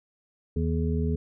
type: harmonic tone with a mistuned harmonic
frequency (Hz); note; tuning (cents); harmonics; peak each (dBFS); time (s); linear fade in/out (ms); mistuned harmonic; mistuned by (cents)
79.9; D#2; +47; 1 / 2 / 3 / 5; -26 / -29 / -31 / -33; 0.56-1.16; 5; 5; +96
effects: none